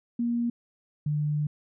sine tone pair in turn, 236.7 / 149.11 Hz, A#3 / D3, +27 / +27 cents, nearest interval minor sixth, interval 800 cents, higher first, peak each -24 dBFS, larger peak neither, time 0.19-0.5 / 1.06-1.47 s, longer second, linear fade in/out 5 ms, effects none

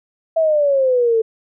sine exponential sweep, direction down, 659.3 to 440.1 Hz, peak -12 dBFS, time 0.36-1.22 s, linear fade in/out 10 ms, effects none

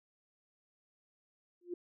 sine tone with exponential growth, 352 Hz, F4, 14 cents sharp, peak -33 dBFS, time 1.61-1.74 s, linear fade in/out 5 ms, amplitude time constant 28 ms, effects none

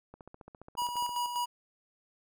click train, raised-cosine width 1 ms, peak -34 dBFS, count 15, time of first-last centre 0.14-1.092 s, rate 14.7 Hz
square tone with tremolo, 968 Hz, B5, 35 cents flat, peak -30 dBFS, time 0.77-1.46 s, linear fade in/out 20 ms, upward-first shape square, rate 5.1 Hz, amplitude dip 50%
effects none

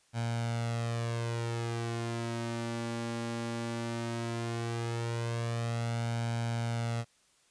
sawtooth tone with flanger, 116.54 Hz, A#2, in tune, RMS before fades -34 dBFS, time 0.13-7.05 s, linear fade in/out 50 ms, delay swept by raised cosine 1.3 to 3.6 ms, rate 0.16 Hz, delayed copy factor +0.65, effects white hiss -67 dBFS RMS until 7.5 s + resampled to 22050 Hz

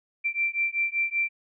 sine beating tone pair, 2349 / 2354.2 Hz, D7 / D7, 0 / +4 cents, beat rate 5.2 Hz, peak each -27 dBFS, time 0.24-1.29 s, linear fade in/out 20 ms, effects none

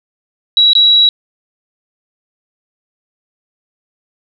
sine tone with dropouts, 3889 Hz, B7, 27 cents flat, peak -5 dBFS, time 0.57-1.09 s, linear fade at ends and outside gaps 1 ms, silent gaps 0.733-0.752 s, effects none

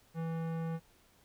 sine tone with tanh clipping, 164 Hz, E3, 9 cents flat, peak -36 dBFS, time 0.14-0.8 s, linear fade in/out 50 ms, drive 18 dB, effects pink hiss -66 dBFS RMS until 1.24 s

